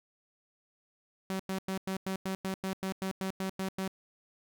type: tone bursts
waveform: sawtooth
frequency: 190.5 Hz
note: G3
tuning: 49 cents flat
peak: -28 dBFS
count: 14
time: 1.3-3.878 s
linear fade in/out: 0 ms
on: 95 ms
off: 96 ms
effects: none